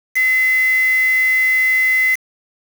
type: tone with quantisation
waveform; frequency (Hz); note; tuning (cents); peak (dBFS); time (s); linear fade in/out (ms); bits
sine; 2037; C7; -47; -12; 0.15-2.16; 20; 4
effects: none